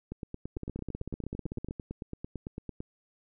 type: two click trains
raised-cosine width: 3 ms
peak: -23 / -24 dBFS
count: 19 / 25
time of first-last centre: 0.57-1.709 / 0.12-2.805 s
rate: 15.8 / 8.94 Hz
effects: none